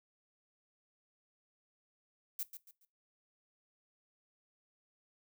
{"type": "noise with echo", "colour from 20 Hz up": "violet", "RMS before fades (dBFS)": -38, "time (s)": [2.39, 2.43], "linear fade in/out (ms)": 2, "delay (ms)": 140, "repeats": 3, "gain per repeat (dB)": -10, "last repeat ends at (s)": 2.85, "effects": ["noise-tail reverb RT60 0.2 s tail -17 dB re dry"]}